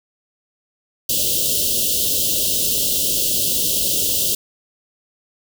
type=band-stop noise; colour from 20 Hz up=white; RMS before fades=-19 dBFS; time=1.09-4.35 s; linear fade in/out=5 ms; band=620 to 2800 Hz; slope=96 dB/octave; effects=none